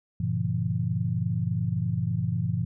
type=chord; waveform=sine; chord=G diminished seventh; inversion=none; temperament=just; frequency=98 / 117.6 / 141.12 / 169.34 Hz; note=G2 / Bb2 / Db3 / Fb3; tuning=0 / +16 / +31 / +47 cents; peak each=-31 / -28 / -33 / -29 dBFS; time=0.2-2.65 s; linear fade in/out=5 ms; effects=none